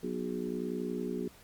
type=harmonic tone with a mistuned harmonic; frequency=61 Hz; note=B1; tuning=21 cents flat; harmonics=3 / 4 / 5 / 6 / 7; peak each=-39 / -37 / -42 / -38 / -39 dBFS; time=0.03-1.28 s; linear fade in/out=5 ms; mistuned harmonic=7; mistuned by=-42 cents; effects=pink hiss -57 dBFS RMS until 1.43 s + MP3 96 kbps